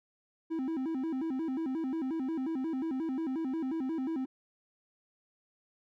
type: tone with vibrato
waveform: triangle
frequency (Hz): 291.6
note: D4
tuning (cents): -12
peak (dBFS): -29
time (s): 0.5-4.26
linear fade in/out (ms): 20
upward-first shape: square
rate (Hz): 5.6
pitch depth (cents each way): 190
effects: none